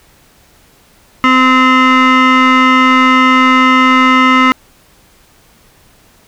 sine tone with frequency modulation, 517 Hz, C5, 21 cents flat, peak -3 dBFS, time 1.24-4.52 s, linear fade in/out 0 ms, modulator 775 Hz, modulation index 2.2, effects tanh soft clip ceiling -3 dBFS + pink hiss -47 dBFS RMS until 6.27 s

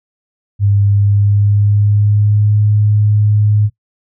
sine tone with pitch glide, 100.9 to 105 Hz, G#2 to G#2, -49 to +19 cents, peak -8 dBFS, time 0.59-3.7 s, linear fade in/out 50 ms, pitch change +68 cents, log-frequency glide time 0.83-2.58 s, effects noise-tail reverb RT60 0.1 s tail -19 dB re dry

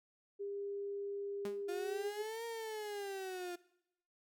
sine tone with pitch glide, 401.7 to 414.9 Hz, G4 to G#4, +42 to -2 cents, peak -39 dBFS, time 0.39-2.23 s, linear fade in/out 20 ms, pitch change +56 cents, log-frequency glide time 1.69-2 s
sawtooth tone with exponential decay, 205.3 Hz, G#3, 20 cents flat, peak -36 dBFS, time 1.45-1.64 s, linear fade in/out 2 ms, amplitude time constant 40 ms
35% pulse exponential two-way sweep, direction up then down, 349.2 to 466.2 to 349.2 Hz, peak -39 dBFS, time 1.68-3.56 s, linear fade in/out 10 ms, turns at 2.45 s
effects noise-tail reverb RT60 0.8 s tail -20 dB re dry

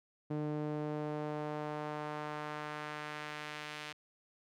sawtooth tone with band-pass filter sweep, 150.5 Hz, D3, 43 cents sharp, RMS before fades -40 dBFS, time 0.3-3.93 s, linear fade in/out 10 ms, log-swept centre 320 to 2800 Hz, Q 0.98, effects none

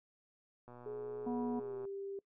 click train, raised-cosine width 1 ms, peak -40 dBFS, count 144, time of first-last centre 0.68-1.852 s, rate 122 Hz
sine tone with pitch glide, 420.7 to 394.8 Hz, G#4 to G4, +22 to +12 cents, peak -40 dBFS, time 0.86-2.19 s, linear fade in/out 2 ms, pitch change -110 cents, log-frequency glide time 1.57-1.76 s
harmonic tone, 242.9 Hz, B3, 29 cents flat, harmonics 1 / 3 / 4, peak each -36 / -46 / -48 dBFS, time 1.26-1.6 s, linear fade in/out 10 ms
effects noise-tail reverb RT60 0.1 s tail -23 dB re dry

